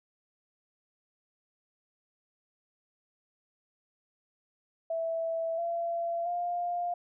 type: tone with pitch steps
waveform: sine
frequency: 658 / 679.6 / 702 Hz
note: E5 / F5 / F5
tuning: -3 / -47 / +9 cents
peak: -29 dBFS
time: 4.9-6.94 s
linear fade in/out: 5 ms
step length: 680 ms
effects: none